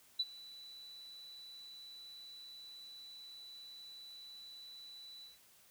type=tone with ADSR envelope; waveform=sine; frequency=3968 Hz; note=B7; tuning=7 cents sharp; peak=-29 dBFS; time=0.19-5.39 s; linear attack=10 ms; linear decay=39 ms; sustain=-21 dB; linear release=160 ms; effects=white hiss -65 dBFS RMS until 5.7 s